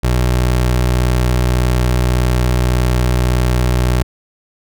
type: tone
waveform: 25% pulse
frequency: 61.74 Hz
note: B1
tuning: in tune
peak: -8 dBFS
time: 0.03-4.03 s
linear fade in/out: 10 ms
effects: none